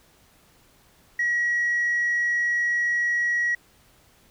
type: tone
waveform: sine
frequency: 1913 Hz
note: A#6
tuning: 44 cents sharp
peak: -19 dBFS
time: 1.19-3.55 s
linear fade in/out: 5 ms
effects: tanh soft clip ceiling -18 dBFS + pink hiss -58 dBFS RMS until 4.3 s